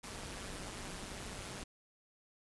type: noise with amplitude modulation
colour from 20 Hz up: pink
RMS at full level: -42 dBFS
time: 0.03-1.64 s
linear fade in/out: 10 ms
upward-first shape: sine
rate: 197 Hz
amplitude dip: 70%
effects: resampled to 24000 Hz